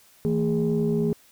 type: tone cluster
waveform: sine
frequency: 162.2 / 224.4 / 412.8 Hz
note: E3 / A3 / G#4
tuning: -28 / +34 / -10 cents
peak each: -24 dBFS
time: 0.25-1.13 s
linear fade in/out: 0 ms
effects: tanh soft clip ceiling -14 dBFS + white hiss -56 dBFS RMS until 1.31 s